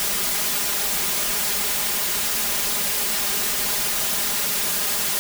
white noise with comb filter, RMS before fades -23 dBFS, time 0-5.19 s, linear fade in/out 0 ms, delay 4.9 ms, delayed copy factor +0.9, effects none

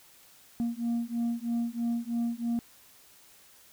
sine beating tone pair, 233.1 / 236.2 Hz, A#3 / A#3, 0 / +23 cents, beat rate 3.1 Hz, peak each -29 dBFS, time 0.6-2.59 s, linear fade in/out 0 ms, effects tanh soft clip ceiling -25 dBFS + white hiss -57 dBFS RMS until 3.72 s

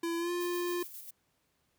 square tone with pitch glide, 336.5 to 351.2 Hz, E4 to F4, +36 to +10 cents, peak -32 dBFS, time 0.03-0.83 s, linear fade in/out 5 ms, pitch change +74 cents, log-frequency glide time 0.18-0.31 s
violet noise with tremolo, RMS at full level -45 dBFS, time 0.4-1.11 s, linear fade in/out 10 ms, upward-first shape square, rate 7.4 Hz, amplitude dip 40%
effects pink hiss -75 dBFS RMS until 1.78 s + high-pass 60 Hz 12 dB/octave

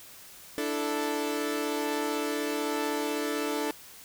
sawtooth chord, D suspended second, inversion none, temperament equal, 293.7 / 329.6 / 440 Hz, D4 / E4 / A4, 0 / 0 / 0 cents, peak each -28 / -32 / -28 dBFS, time 0.58-3.71 s, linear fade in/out 0 ms, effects white hiss -49 dBFS RMS until 4.04 s

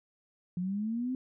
sine linear sweep, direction up, 173.8 to 261.6 Hz, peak -30 dBFS, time 0.57-1.15 s, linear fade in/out 2 ms, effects none

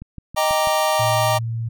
click train, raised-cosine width 5 ms, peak -22 dBFS, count 5, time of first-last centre 0.02-0.673 s, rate 6.13 Hz
square chord, Eb major seventh, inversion none, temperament equal with one note detuned, 622.3 / 786.7 / 932.3 / 1174.7 Hz, Eb5 / G5 / Bb5 / D6, 0 / +6 / 0 / 0 cents, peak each -21 / -24 / -24 / -25 dBFS, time 0.36-1.39 s, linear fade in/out 20 ms
sine tone, 114.7 Hz, A#2, 28 cents flat, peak -22 dBFS, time 0.99-1.69 s, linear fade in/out 10 ms
effects none

